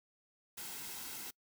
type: noise with comb filter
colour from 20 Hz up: white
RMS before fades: -45 dBFS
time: 0.57-1.31 s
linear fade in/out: 10 ms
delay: 1.7 ms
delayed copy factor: -0.5
effects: noise-tail reverb RT60 0.1 s tail -25 dB re dry